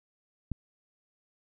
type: click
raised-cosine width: 5 ms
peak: -20 dBFS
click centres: 0.517 s
effects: none